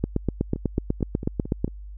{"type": "two click trains", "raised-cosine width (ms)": 3, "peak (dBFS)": [-19, -9], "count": [6, 14], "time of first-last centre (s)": [[0.56, 1.679], [0.04, 1.645]], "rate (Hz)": [4.47, 8.1], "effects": ["added 50 Hz sine -36 dBFS peak until 1.97 s"]}